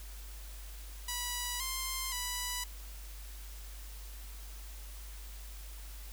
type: tone with pitch steps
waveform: 5% pulse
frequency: 978 / 1051 / 986 Hz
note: B5 / C6 / B5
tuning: -17 / +7 / -3 cents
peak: -23 dBFS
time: 1.08-2.64 s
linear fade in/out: 5 ms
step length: 520 ms
effects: added 50 Hz sine -44 dBFS peak until 6.12 s + white hiss -53 dBFS RMS until 6.12 s